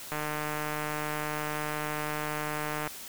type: click train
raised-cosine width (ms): 0.5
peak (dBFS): -18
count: 417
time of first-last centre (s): 0.12-2.875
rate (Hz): 151
effects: white hiss -43 dBFS RMS until 3.08 s